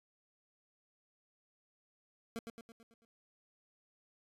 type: tone with echo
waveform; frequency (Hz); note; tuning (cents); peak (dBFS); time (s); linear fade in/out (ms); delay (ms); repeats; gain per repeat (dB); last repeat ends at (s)
25% pulse; 229.2; A#3; -29; -35; 2.36-2.39; 0; 110; 6; -5; 3.05
effects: resampled to 32000 Hz